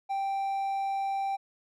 triangle tone, 784 Hz, G5, in tune, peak -26 dBFS, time 0.09-1.37 s, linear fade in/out 20 ms, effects none

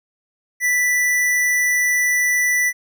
square tone, 1975.5 Hz, B6, in tune, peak -16 dBFS, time 0.6-2.73 s, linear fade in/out 50 ms, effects none

